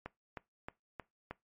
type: click train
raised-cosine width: 0.5 ms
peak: -26 dBFS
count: 5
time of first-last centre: 0.06-1.31 s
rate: 3.2 Hz
effects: noise-tail reverb RT60 0.2 s tail -21 dB re dry + MP3 32 kbps